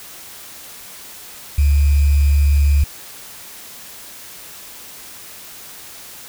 sine tone with sample-and-hold, 71.6 Hz, D2, 43 cents flat, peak -10 dBFS, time 1.58-2.84 s, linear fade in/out 5 ms, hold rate 2450 Hz, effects white hiss -37 dBFS RMS until 6.28 s

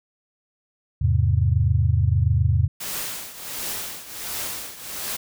sine chord, E augmented, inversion none, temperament equal, 82.41 / 103.83 / 130.81 Hz, E2 / G#2 / B#2, 0 / 0 / 0 cents, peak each -20 / -20 / -22 dBFS, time 1.01-2.68 s, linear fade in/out 10 ms
white noise with tremolo, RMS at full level -28 dBFS, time 2.8-5.17 s, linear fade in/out 10 ms, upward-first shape triangle, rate 1.4 Hz, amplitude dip 80%
effects none

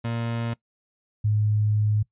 30% pulse / sine tone pair in turn, 116.54 / 105.8 Hz, A#2 / G#2, 0 / +33 cents, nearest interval major second, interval 167 cents, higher first, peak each -23 / -19 dBFS, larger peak second, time 0.04-0.54 / 1.24-2.03 s, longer second, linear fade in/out 10 ms, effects noise-tail reverb RT60 0.1 s tail -21 dB re dry + resampled to 8000 Hz

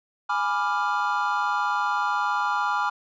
triangle chord, G# diminished seventh, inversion none, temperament equal with one note detuned, 830.6 / 987.8 / 1183.5 / 1396.9 Hz, G#5 / B5 / D6 / F6, 0 / 0 / +13 / 0 cents, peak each -26 dBFS, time 0.29-2.9 s, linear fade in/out 10 ms, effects resampled to 16000 Hz

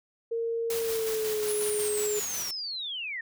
sine tone with pitch glide, 460.5 to 419.8 Hz, A#4 to G#4, -21 to +19 cents, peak -27 dBFS, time 0.31-2.2 s, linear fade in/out 10 ms, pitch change -160 cents, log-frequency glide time 0.75-1.52 s
white noise with tremolo, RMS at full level -35 dBFS, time 0.7-2.51 s, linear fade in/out 2 ms, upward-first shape square, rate 5.5 Hz, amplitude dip 30%
sine linear sweep, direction down, 10610 to 1782 Hz, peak -32 dBFS, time 1.48-3.21 s, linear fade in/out 5 ms
effects none

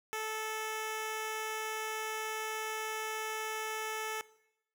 10% pulse tone, 436.6 Hz, A4, 13 cents flat, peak -27 dBFS, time 0.13-4.21 s, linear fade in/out 0 ms, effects noise-tail reverb RT60 0.8 s tail -19 dB re dry

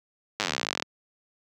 slowing click train, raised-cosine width 0.2 ms, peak -8 dBFS, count 28, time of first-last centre 0.4-0.824 s, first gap 9 ms, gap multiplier 1.04, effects high-pass 150 Hz 12 dB/octave

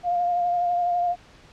sine tone with vibrato, 704 Hz, F5, 14 cents sharp, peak -20 dBFS, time 0.03-1.16 s, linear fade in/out 50 ms, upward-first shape sine, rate 12 Hz, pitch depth 23 cents each way, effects pink hiss -51 dBFS RMS until 1.52 s + low-pass 5000 Hz 12 dB/octave

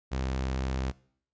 sawtooth tone, 65.41 Hz, C2, in tune, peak -25 dBFS, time 0.11-0.92 s, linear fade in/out 20 ms, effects noise-tail reverb RT60 0.6 s tail -22 dB re dry + resampled to 16000 Hz

